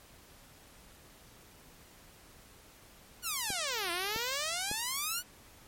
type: exponential two-way sweep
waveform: 5% pulse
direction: down then up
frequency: 1500 to 335.7 to 1500 Hz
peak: -21 dBFS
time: 3.22-5.23 s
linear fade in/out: 50 ms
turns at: 3.91 s
type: clicks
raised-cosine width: 2 ms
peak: -26 dBFS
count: 3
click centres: 3.504 / 4.162 / 4.714 s
effects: pink hiss -57 dBFS RMS until 5.67 s + MP3 64 kbps